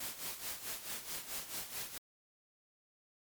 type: noise with tremolo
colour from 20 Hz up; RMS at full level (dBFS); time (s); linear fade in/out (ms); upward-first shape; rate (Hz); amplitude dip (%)
white; -40; 0-1.98; 5; sine; 4.6; 70
effects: MP3 96 kbps